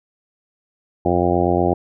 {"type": "harmonic tone", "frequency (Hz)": 88.3, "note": "F2", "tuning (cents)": 20, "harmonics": [1, 2, 3, 4, 5, 6, 7, 8, 9], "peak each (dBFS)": [-24, -24, -24, -20, -25, -25, -25, -23, -24], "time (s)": [1.05, 1.74], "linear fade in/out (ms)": 5, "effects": []}